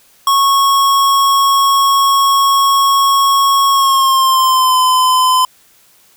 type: tone with pitch glide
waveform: square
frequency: 1101 to 1021.4 Hz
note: C#6 to C6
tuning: -12 to -42 cents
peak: -9 dBFS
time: 0.27-5.45 s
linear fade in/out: 2 ms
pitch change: -130 cents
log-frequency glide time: 3.7-4.77 s
effects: white hiss -49 dBFS RMS until 6.16 s